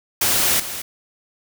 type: noise with echo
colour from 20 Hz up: white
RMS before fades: -18 dBFS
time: 0.21-0.6 s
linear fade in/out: 5 ms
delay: 220 ms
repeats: 1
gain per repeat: -11 dB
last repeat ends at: 0.82 s
effects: none